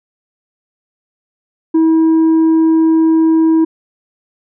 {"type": "tone with tanh clipping", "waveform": "sine", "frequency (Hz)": 322.5, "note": "E4", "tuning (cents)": -38, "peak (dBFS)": -8, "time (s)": [1.74, 3.65], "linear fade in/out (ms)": 10, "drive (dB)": 3, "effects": []}